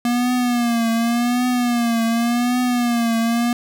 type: tone with vibrato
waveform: square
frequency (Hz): 238.4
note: A#3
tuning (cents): +39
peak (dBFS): -17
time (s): 0.05-3.53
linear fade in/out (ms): 2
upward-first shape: triangle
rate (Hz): 0.88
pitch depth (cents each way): 86
effects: none